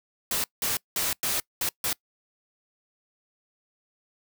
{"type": "noise bursts at uneven times", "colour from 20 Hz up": "white", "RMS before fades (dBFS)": -27, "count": 6, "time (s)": [[0.31, 0.44], [0.62, 0.77], [0.96, 1.13], [1.23, 1.4], [1.61, 1.69], [1.84, 1.93]], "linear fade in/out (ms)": 2, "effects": ["noise-tail reverb RT60 0.1 s tail -24 dB re dry"]}